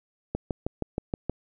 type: click train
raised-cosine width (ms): 2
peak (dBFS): -14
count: 7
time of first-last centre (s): 0.35-1.296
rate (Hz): 6.34
effects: none